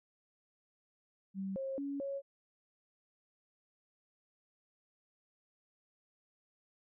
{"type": "tone with pitch steps", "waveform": "sine", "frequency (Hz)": [193, 537, 280.6, 553], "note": ["G3", "C5", "C#4", "C#5"], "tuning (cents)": [-27, 45, 21, -4], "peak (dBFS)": -36, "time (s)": [1.34, 2.22], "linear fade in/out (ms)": 50, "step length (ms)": 220, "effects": []}